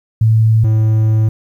sine / triangle tone pair in turn, 111 / 109.54 Hz, A2 / A2, +16 / -7 cents, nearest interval unison, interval 23 cents, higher first, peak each -7 / -7 dBFS, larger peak neither, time 0.21-0.64 / 0.64-1.29 s, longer second, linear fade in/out 5 ms, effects 8-bit

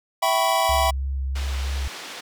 square chord, C# half-diminished seventh, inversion first, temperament equal with one note detuned, 659.3 / 773.2 / 987.8 / 1108.7 Hz, E5 / G5 / B5 / C#6, 0 / -24 / 0 / 0 cents, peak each -24 / -24 / -24 / -28 dBFS, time 0.22-0.91 s, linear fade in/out 10 ms
sine tone with vibrato, 67.3 Hz, C2, 49 cents sharp, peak -23 dBFS, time 0.69-1.88 s, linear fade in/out 5 ms, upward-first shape sine, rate 3.1 Hz, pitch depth 17 cents each way
white band-pass noise, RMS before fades -37 dBFS, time 1.35-2.21 s, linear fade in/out 10 ms, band 270 to 4300 Hz, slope 12 dB/octave
effects none

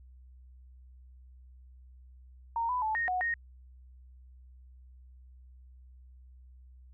sine tone with pitch steps, 923 / 997 / 870 / 1856 / 733 / 1860 Hz, A#5 / B5 / A5 / A#6 / F#5 / A#6, -17 / +16 / -20 / -8 / -16 / -4 cents, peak -28 dBFS, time 2.56-3.34 s, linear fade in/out 2 ms, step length 130 ms, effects added 63 Hz sine -51 dBFS peak until 6.93 s

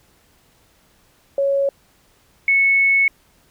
sine tone pair in turn, 554.4 / 2204 Hz, C#5 / C#7, 0 / -11 cents, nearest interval 2 octaves, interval 2389 cents, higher second, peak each -15 / -12 dBFS, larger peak second, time 1.38-1.69 / 2.48-3.08 s, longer second, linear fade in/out 2 ms, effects pink hiss -57 dBFS RMS until 3.5 s

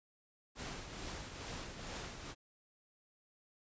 pink noise with tremolo, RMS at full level -43 dBFS, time 0.55-2.35 s, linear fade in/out 50 ms, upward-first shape triangle, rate 2.3 Hz, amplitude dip 55%, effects resampled to 16000 Hz

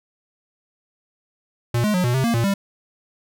square tone with pitch steps, 119.1 / 210.8 / 181.2 / 122 / 132.2 / 232.9 / 116.6 / 197.9 Hz, A#2 / G#3 / F#3 / B2 / C3 / A#3 / A#2 / G3, +38 / +26 / -36 / -21 / +18 / -1 / +1 / +17 cents, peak -18 dBFS, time 1.74-2.54 s, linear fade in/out 5 ms, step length 100 ms, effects none

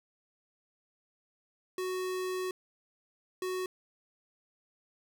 square tone bursts at uneven times, 370 Hz, F#4, in tune, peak -33 dBFS, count 2, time 1.78-2.51 / 3.42-3.66 s, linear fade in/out 2 ms, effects none

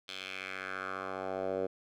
10% pulse tone with band-pass filter sweep, 94.7 Hz, F#2, 41 cents sharp, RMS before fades -38 dBFS, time 0.08-1.67 s, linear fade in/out 10 ms, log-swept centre 3500 to 490 Hz, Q 2.5, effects none

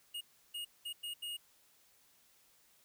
square tone bursts at uneven times, 2863 Hz, F7, 42 cents sharp, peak -40 dBFS, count 5, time 0.14-0.21 / 0.54-0.65 / 0.85-0.93 / 1.03-1.14 / 1.22-1.37 s, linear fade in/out 10 ms, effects white hiss -68 dBFS RMS until 2.84 s

